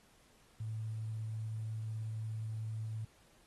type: tone with quantisation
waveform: sine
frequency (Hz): 110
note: A2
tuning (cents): 0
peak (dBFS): -37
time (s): 0.6-3.05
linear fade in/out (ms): 5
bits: 11
effects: pink hiss -67 dBFS RMS until 3.46 s + AAC 32 kbps